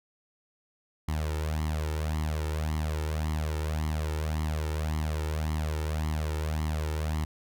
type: tone with flanger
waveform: sawtooth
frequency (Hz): 77.4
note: D#2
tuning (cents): -9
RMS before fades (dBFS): -30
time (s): 1.08-7.25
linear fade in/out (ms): 5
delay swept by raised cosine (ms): 0.96 to 2.26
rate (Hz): 1.8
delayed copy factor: +0.7
effects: none